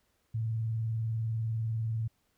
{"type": "tone with vibrato", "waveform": "sine", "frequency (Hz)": 112.4, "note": "A2", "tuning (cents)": 37, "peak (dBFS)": -29, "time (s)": [0.34, 2.08], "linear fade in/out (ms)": 10, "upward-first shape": "sine", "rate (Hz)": 20, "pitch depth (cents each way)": 80, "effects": ["pink hiss -74 dBFS RMS until 2.37 s"]}